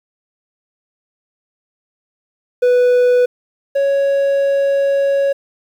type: tone pair in turn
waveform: triangle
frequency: 493.9 / 555 Hz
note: B4 / C#5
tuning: 0 / +2 cents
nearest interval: major second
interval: 202 cents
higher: second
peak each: -7 / -10 dBFS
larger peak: first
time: 2.62-3.26 / 3.75-5.33 s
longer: second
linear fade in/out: 10 ms
effects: 8-bit